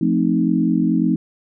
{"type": "chord", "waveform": "sine", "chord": "F dominant seventh", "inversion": "none", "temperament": "equal", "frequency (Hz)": [174.61, 220, 261.6, 311.1], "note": ["F3", "A3", "C4", "Eb4"], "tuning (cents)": [0, 0, 0, 0], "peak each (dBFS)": -20, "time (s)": [0.01, 1.16], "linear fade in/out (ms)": 5, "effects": []}